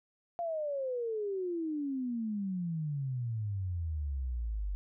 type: exponential sweep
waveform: sine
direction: down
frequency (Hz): 698.5 to 47.2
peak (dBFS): -32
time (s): 0.39-4.75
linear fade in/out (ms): 0
effects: none